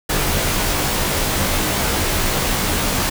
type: noise with comb filter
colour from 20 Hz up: pink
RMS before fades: -19 dBFS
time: 0.09-3.1 s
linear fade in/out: 10 ms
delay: 18 ms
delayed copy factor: -0.75
effects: none